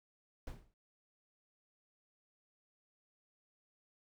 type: noise with exponential decay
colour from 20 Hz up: brown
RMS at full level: -40 dBFS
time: 0.47-0.74 s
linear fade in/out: 2 ms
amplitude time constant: 57 ms
effects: none